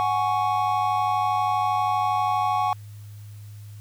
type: chord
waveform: triangle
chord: F# suspended second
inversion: none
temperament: just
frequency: 740 / 832.5 / 1110 Hz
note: F#5 / G#5 / C#6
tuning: 0 / +4 / +2 cents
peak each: -23 dBFS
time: 0-2.73 s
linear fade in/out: 0 ms
effects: added 104 Hz sine -38 dBFS peak until 3.8 s + white hiss -56 dBFS RMS until 3.8 s